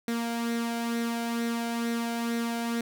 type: tone with flanger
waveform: sawtooth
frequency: 233.1 Hz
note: A#3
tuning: in tune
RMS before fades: -30 dBFS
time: 0.08-2.81 s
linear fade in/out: 2 ms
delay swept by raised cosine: 0.5 to 1.35 ms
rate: 2.2 Hz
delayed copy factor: +0.5
effects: none